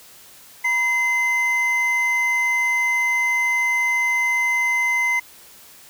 triangle tone pair together, 966.3 / 2063 Hz, B5 / C7, -38 / -25 cents, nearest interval octave + minor second, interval 1313 cents, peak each -25 / -16 dBFS, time 0.64-5.2 s, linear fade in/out 10 ms, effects white hiss -46 dBFS RMS until 5.89 s

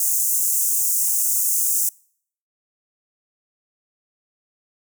pink high-pass noise, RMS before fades -20 dBFS, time 0-1.89 s, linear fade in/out 2 ms, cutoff 6600 Hz, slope 48 dB/octave, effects noise-tail reverb RT60 0.6 s tail -26 dB re dry

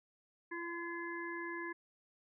harmonic tone with a mistuned harmonic, 340.5 Hz, F4, 44 cents flat, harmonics 1 / 3 / 5 / 6, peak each -43 / -46 / -44 / -49 dBFS, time 0.51-1.73 s, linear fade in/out 10 ms, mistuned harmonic 6, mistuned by +18 cents, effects none

